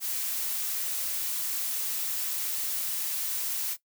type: noise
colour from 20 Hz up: blue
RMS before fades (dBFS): -31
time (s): 0-3.77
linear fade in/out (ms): 50
effects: noise-tail reverb RT60 0.1 s tail -17 dB re dry